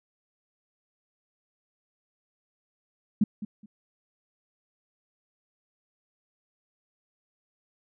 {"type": "tone with echo", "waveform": "sine", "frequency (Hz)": 210, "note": "G#3", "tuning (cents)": 19, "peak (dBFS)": -17, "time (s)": [3.21, 3.24], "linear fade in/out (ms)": 5, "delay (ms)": 210, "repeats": 2, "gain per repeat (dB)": -14, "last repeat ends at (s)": 3.66, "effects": []}